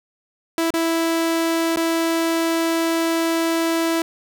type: tone with dropouts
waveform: sawtooth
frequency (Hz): 329.8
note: E4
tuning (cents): +1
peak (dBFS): -14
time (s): 0.58-4.02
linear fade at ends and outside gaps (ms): 1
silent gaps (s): 0.705-0.739 / 1.761-1.771
effects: none